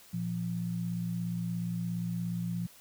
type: tone pair together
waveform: sine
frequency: 116.8 / 173.85 Hz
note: A#2 / F3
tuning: +4 / -8 cents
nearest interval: perfect fifth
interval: 688 cents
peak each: -37 / -32 dBFS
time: 0.13-2.67 s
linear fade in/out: 10 ms
effects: white hiss -56 dBFS RMS until 2.8 s